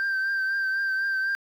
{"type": "tone with vibrato", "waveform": "sine", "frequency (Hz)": 1568, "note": "G6", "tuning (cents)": 0, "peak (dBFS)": -21, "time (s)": [0, 1.35], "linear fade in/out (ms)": 0, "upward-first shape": "triangle", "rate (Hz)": 4, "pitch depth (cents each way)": 34, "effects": ["tanh soft clip ceiling -22 dBFS", "9-bit"]}